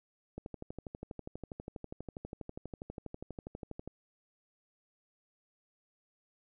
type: click train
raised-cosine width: 2 ms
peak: -28 dBFS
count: 44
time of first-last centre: 0.38-3.876 s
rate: 12.3 Hz
effects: none